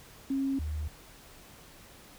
sine tone pair in turn, 271.3 / 76.13 Hz, C#4 / D#2, -37 / -37 cents, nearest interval octave + minor seventh, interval 2200 cents, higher first, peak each -27 / -31 dBFS, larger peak first, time 0.3-0.59 / 0.59-0.88 s, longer neither, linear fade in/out 5 ms, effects pink hiss -53 dBFS RMS until 2.18 s

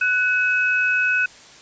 sine tone pair together, 1488.8 / 2560 Hz, F#6 / D#7, +10 / +49 cents, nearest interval major sixth, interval 939 cents, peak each -18 / -21 dBFS, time 0.01-1.26 s, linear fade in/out 5 ms, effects white hiss -45 dBFS RMS until 1.61 s + resampled to 16000 Hz

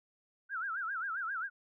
sine tone with vibrato, 1456 Hz, F#6, 28 cents flat, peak -34 dBFS, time 0.49-1.5 s, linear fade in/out 50 ms, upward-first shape sine, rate 7.5 Hz, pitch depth 200 cents each way, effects none

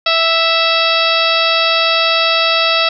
harmonic tone with a mistuned harmonic, 659.3 Hz, E5, in tune, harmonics 1 / 2 / 3 / 4 / 5 / 6 / 7 / 8, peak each -18 / -17 / -23 / -17 / -20 / -18 / -21 / -23 dBFS, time 0.06-2.89 s, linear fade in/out 5 ms, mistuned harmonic 6, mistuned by -48 cents, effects none

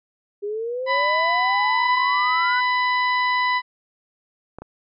sine exponential sweep, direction up, 401.1 to 1516 Hz, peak -24 dBFS, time 0.42-2.61 s, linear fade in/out 20 ms
harmonic tone, 997 Hz, B5, 16 cents sharp, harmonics 1 / 2 / 3 / 4 / 5, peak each -20 / -22 / -35 / -32 / -39 dBFS, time 0.86-3.62 s, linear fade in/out 50 ms
clicks, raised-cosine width 1 ms, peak -22 dBFS, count 2, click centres 4.586 / 4.62 s
effects none

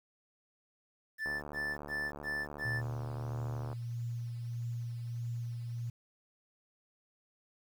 triangle tone bursts, 1760 Hz, A6, in tune, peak -32 dBFS, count 5, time 1.18-2.82 s, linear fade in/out 50 ms, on 240 ms, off 110 ms
click train, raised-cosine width 1 ms, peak -30 dBFS, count 182, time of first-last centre 1.26-3.729 s, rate 73.3 Hz
sine tone with tremolo, 118.3 Hz, A#2, 26 cents sharp, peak -34 dBFS, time 2.65-5.9 s, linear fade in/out 5 ms, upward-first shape triangle, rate 1.6 Hz, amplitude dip 35%
effects 10-bit

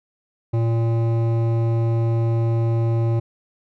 sine tone with hard clipping, 115 Hz, A#2, 23 cents flat, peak -19 dBFS, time 0.53-3.2 s, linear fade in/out 10 ms, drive 13 dB, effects none

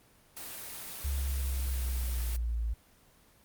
white noise, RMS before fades -42 dBFS, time 0.36-2.37 s, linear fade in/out 10 ms
sine linear sweep, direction down, 69.3 to 55.5 Hz, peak -29 dBFS, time 1.04-2.74 s, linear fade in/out 10 ms
effects pink hiss -62 dBFS RMS until 3.44 s + Opus 24 kbps

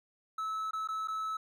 triangle tone with dropouts, 1301 Hz, E6, 23 cents flat, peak -31 dBFS, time 0.38-1.37 s, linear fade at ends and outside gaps 5 ms, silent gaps 0.71-0.732 / 0.875-0.886 / 1.075-1.082 s, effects none

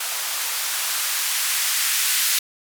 violet noise with band-pass filter sweep, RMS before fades -23 dBFS, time 0-2.39 s, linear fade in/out 5 ms, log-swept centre 800 to 1900 Hz, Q 0.87, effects none

